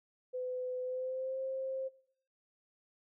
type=tone with pitch glide; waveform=sine; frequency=505 to 528.9 Hz; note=B4 to C5; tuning=+39 to +19 cents; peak=-35 dBFS; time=0.33-1.89 s; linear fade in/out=20 ms; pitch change=+80 cents; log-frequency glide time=0.82-1.4 s; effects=noise-tail reverb RT60 0.6 s tail -20 dB re dry